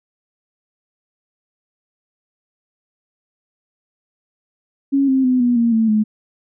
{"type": "tone with pitch steps", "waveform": "sine", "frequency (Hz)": [276, 264.6, 253.7, 243.2, 233.2, 223.5, 214.3], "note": ["C#4", "C4", "B3", "B3", "A#3", "A3", "A3"], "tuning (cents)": [-7, 20, 47, -26, 1, 27, -45], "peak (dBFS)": -12, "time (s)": [4.92, 6.04], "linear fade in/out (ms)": 20, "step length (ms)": 160, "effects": []}